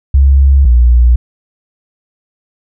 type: tone pair in turn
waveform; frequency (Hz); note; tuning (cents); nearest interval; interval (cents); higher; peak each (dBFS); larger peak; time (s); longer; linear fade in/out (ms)
sine; 68.3 / 60.2; C#2 / B1; -25 / -44; major second; 219; first; -3; neither; 0.14-0.65 / 0.65-1.16; neither; 5
effects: none